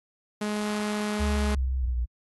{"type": "tone", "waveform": "sawtooth", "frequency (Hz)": 209.9, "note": "G#3", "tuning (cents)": 19, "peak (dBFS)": -23, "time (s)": [0.41, 1.55], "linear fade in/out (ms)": 5}
{"type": "linear sweep", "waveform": "sine", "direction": "down", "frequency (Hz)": [73.42, 58.6], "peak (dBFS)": -24, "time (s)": [1.19, 2.06], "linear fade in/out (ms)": 20}
{"effects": ["AAC 32 kbps"]}